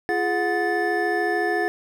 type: tone cluster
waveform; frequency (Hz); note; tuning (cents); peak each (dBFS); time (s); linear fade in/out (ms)
triangle; 344 / 417.7 / 728 / 1753; F4 / G#4 / F#5 / A6; -26 / +10 / -28 / -7; -24; 0.09-1.68; 0
effects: none